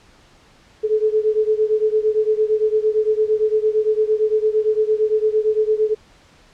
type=beating tone pair; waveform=sine; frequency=428.5 / 437.3 Hz; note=A4 / A4; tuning=-46 / -11 cents; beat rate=8.8 Hz; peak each=-17 / -19 dBFS; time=0.83-5.95 s; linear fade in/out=20 ms; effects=pink hiss -51 dBFS RMS until 6.53 s + low-pass 6000 Hz 12 dB/octave